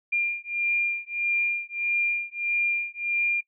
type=beating tone pair; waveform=sine; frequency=2398 / 2399.6 Hz; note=D7 / D7; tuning=+36 / +37 cents; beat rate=1.6 Hz; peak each=-27 dBFS; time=0.12-3.41 s; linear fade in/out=10 ms; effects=noise-tail reverb RT60 0.1 s tail -19 dB re dry